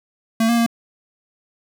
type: tone with pitch steps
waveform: square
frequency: 225.5 / 234.8 / 232.2 Hz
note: A3 / A#3 / A#3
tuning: +43 / +13 / -7 cents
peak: -15 dBFS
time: 0.4-0.664 s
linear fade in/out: 5 ms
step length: 88 ms
effects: none